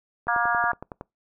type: click train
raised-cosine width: 1 ms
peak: -21 dBFS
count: 9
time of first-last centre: 0.27-1.011 s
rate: 10.8 Hz
type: harmonic tone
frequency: 236.5 Hz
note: A#3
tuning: 25 cents sharp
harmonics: 3 / 4 / 5 / 6 / 7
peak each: -27 / -27 / -27 / -27 / -27 dBFS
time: 0.28-0.72 s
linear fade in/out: 5 ms
effects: noise-tail reverb RT60 0.2 s tail -25 dB re dry